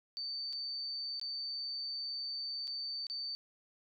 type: tone with dropouts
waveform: sine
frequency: 4569 Hz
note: D8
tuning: 48 cents flat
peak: -37 dBFS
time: 0.17-3.35 s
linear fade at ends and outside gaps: 0 ms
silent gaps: 0.527-0.531 / 1.197-1.214 / 2.672-2.677 / 3.068-3.099 s
effects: none